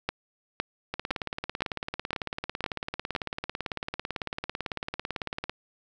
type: two click trains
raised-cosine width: 0.3 ms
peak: -11 / -15 dBFS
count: 7 / 83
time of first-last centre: 0.09-3.151 / 0.94-5.496 s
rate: 1.96 / 18 Hz
effects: none